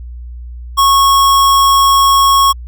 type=tone; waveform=square; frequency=1100 Hz; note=C#6; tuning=14 cents flat; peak=-7 dBFS; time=0.77-2.53 s; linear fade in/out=20 ms; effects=added 60 Hz sine -25 dBFS peak until 2.67 s